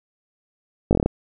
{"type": "slowing click train", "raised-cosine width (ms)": 2, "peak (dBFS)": -4, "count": 7, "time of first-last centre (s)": [0.91, 1.06], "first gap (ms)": 19, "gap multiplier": 1.11, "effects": []}